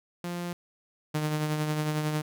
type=tone; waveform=sawtooth; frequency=174.61 Hz; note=F3; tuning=in tune; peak=-28 dBFS; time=0.24-0.53 s; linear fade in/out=2 ms
type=tone with tremolo; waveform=sawtooth; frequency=152.6 Hz; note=D#3; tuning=33 cents flat; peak=-21 dBFS; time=1.14-2.22 s; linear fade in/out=10 ms; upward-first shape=triangle; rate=11 Hz; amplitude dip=45%
effects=none